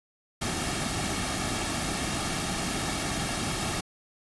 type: noise with comb filter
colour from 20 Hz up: pink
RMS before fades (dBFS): -30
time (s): 0.41-3.81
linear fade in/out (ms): 10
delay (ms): 2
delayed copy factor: -0.55
effects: resampled to 24000 Hz